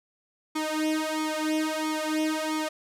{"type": "tone with flanger", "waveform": "sawtooth", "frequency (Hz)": 311.1, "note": "D#4", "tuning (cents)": 0, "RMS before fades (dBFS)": -28, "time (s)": [0.55, 2.69], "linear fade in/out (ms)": 10, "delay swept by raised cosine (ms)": [0.88, 2.88], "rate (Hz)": 1.5, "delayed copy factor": 0.9, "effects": ["low-pass 12000 Hz 12 dB/octave"]}